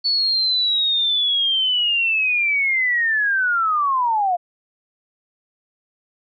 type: linear sweep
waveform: sine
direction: down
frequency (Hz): 4458 to 687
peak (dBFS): -16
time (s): 0.04-4.37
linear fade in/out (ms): 20
effects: none